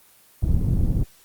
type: low-pass noise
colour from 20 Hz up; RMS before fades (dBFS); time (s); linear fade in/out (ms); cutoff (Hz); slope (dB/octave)
pink; -20; 0.42-1.04; 10; 150; 12
effects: white hiss -54 dBFS RMS until 1.24 s + Opus 24 kbps